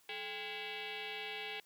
sine tone with frequency modulation, 185 Hz, F#3, in tune, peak -40 dBFS, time 0.09-1.6 s, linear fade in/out 2 ms, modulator 614 Hz, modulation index 5.4, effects white hiss -68 dBFS RMS until 1.65 s + high-pass 80 Hz 12 dB/octave

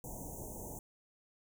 pink band-stop noise, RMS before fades -45 dBFS, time 0.04-0.79 s, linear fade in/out 2 ms, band 940 to 6100 Hz, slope 96 dB/octave, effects none

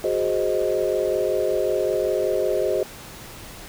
sine chord, Ab dominant seventh, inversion third, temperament equal, 370 / 415.3 / 523.3 / 622.3 Hz, Gb4 / Ab4 / C5 / Eb5, 0 / 0 / 0 / 0 cents, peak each -25 dBFS, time 0.04-2.83 s, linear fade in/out 2 ms, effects pink hiss -40 dBFS RMS until 3.68 s

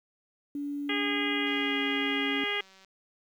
sine tone with pitch glide, 287 to 278.5 Hz, D4 to C#4, -40 to +8 cents, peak -31 dBFS, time 0.55-2.44 s, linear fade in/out 2 ms, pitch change -52 cents, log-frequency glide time 1.34-1.78 s
harmonic tone, 409.3 Hz, G#4, 25 cents flat, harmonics 1 / 2 / 3 / 4 / 5 / 6 / 7 / 8, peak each -36 / -41 / -40 / -38 / -32 / -38 / -36 / -36 dBFS, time 0.89-2.61 s, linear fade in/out 5 ms
click train, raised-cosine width 0.2 ms, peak -39 dBFS, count 264, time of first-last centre 1.47-2.847 s, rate 191 Hz
effects 10-bit

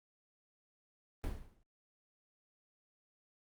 brown noise with exponential decay, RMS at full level -33 dBFS, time 1.24-1.63 s, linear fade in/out 0 ms, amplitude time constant 83 ms, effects Opus 32 kbps

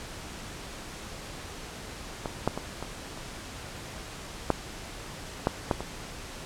clicks, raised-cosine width 1 ms, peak -16 / -9 / -17 / -20 / -26 / -7 / -8 / -9 / -19 dBFS, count 9, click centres 2.258 / 2.476 / 2.576 / 2.826 / 3.175 / 4.503 / 5.471 / 5.712 / 5.806 s, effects pink hiss -41 dBFS RMS until 6.45 s + low-pass 9000 Hz 12 dB/octave

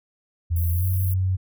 sine tone with pitch glide, 84.2 to 93.43 Hz, E2 to F#2, +37 to +17 cents, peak -19 dBFS, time 0.5-1.37 s, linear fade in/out 20 ms, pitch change +180 cents, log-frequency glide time 0.71-0.86 s
white high-pass noise, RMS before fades -34 dBFS, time 0.56-1.14 s, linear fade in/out 5 ms, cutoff 11000 Hz, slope 48 dB/octave
effects none

